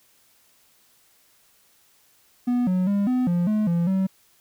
triangle tone with pitch steps, 245.1 / 183.6 / 201.3 / 252.4 / 174.4 / 213.6 / 170.8 / 190.6 Hz, B3 / F#3 / G3 / B3 / F3 / G#3 / F3 / G3, -13 / -13 / +46 / +38 / -2 / +49 / -38 / -48 cents, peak -17 dBFS, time 2.47-4.07 s, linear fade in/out 10 ms, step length 200 ms, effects white hiss -60 dBFS RMS until 4.4 s

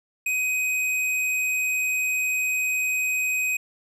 sine tone with hard clipping, 2513 Hz, D#7, 17 cents sharp, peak -23 dBFS, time 0.26-3.57 s, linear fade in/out 5 ms, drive 18 dB, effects resampled to 32000 Hz

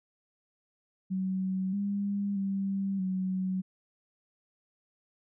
sine tone with pitch steps, 188.4 / 201.1 / 195.5 / 187 Hz, F#3 / G3 / G3 / F#3, +32 / +44 / -4 / +19 cents, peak -28 dBFS, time 1.1-3.62 s, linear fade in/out 20 ms, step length 630 ms, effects none

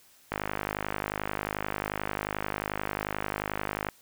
click train, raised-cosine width 0.5 ms, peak -14 dBFS, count 184, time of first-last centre 0.32-3.887 s, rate 51.3 Hz, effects white hiss -59 dBFS RMS until 4.01 s

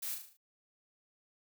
blue noise with echo, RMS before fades -39 dBFS, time 0.02-0.15 s, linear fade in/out 10 ms, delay 37 ms, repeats 6, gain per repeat -5 dB, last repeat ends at 0.372 s, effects none

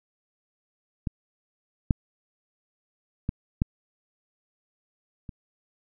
clicks, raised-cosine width 5 ms, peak -15 / -7 / -14 / -9 / -25 dBFS, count 5, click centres 1.072 / 1.908 / 3.291 / 3.619 / 5.292 s, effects none

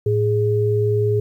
sine tone pair together, 110 / 415.3 Hz, A2 / G#4, 0 / 0 cents, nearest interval octave + major seventh, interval 2300 cents, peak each -18 dBFS, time 0.06-1.2 s, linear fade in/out 5 ms, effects 9-bit

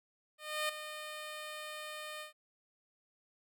10% pulse tone with ADSR envelope, 610 Hz, D#5, 34 cents flat, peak -23 dBFS, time 0.38-2.33 s, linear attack 310 ms, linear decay 7 ms, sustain -11 dB, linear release 120 ms, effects none

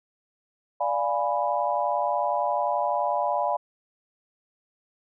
sine chord, D diminished seventh, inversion none, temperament equal, 587.3 / 698.5 / 830.6 / 987.8 Hz, D5 / F5 / Ab5 / Cb6, 0 / 0 / 0 / 0 cents, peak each -28 dBFS, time 0.8-3.57 s, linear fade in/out 10 ms, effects none

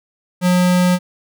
square tone, 180 Hz, F#3, 47 cents flat, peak -12 dBFS, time 0.41-0.99 s, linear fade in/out 50 ms, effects none

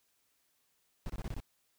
brown noise bursts, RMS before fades -38 dBFS, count 6, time 1.06-1.402 s, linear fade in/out 0 ms, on 37 ms, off 24 ms, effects white hiss -75 dBFS RMS until 1.78 s

